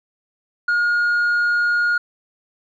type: tone with tanh clipping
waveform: sine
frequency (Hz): 1430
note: F6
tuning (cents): +41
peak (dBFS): -16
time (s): 0.68-1.98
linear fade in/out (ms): 5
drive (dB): 2
effects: none